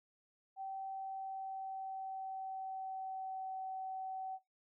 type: tone with pitch glide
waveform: sine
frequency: 772 to 760.1 Hz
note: G5 to F#5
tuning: -27 to +46 cents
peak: -40 dBFS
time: 0.56-4.39 s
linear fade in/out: 50 ms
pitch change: -27 cents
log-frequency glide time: 0.9-3.57 s
effects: noise-tail reverb RT60 0.2 s tail -19 dB re dry